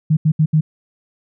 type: tone bursts at uneven times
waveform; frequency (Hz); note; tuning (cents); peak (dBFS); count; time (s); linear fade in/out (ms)
sine; 155.56; D#3; 0; -10; 4; 0.1-0.17 / 0.25-0.32 / 0.39-0.46 / 0.53-0.61; 10
effects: none